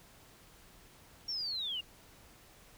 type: linear sweep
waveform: triangle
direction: down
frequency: 5588 to 2767 Hz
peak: -31 dBFS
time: 1.28-1.81 s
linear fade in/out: 10 ms
effects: tanh soft clip ceiling -33 dBFS + pink hiss -59 dBFS RMS until 2.77 s